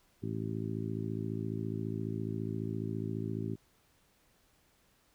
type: harmonic tone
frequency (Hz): 54.6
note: A1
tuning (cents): -13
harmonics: 2 / 3 / 4 / 5 / 6 / 7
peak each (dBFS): -38 / -40 / -41 / -42 / -43 / -43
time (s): 0.22-3.56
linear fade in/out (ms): 20
effects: pink hiss -69 dBFS RMS until 5.14 s